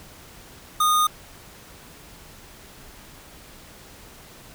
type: tone with sample-and-hold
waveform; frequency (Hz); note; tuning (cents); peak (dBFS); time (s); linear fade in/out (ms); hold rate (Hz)
sine; 1233; D#6; -16; -16; 0.8-1.07; 5; 4900
effects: pink hiss -46 dBFS RMS until 4.54 s